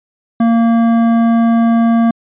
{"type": "tone with hard clipping", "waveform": "triangle", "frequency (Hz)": 230.4, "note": "A#3", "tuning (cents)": -20, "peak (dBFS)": -10, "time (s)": [0.4, 2.11], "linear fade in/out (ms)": 5, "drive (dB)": 15, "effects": ["resampled to 8000 Hz"]}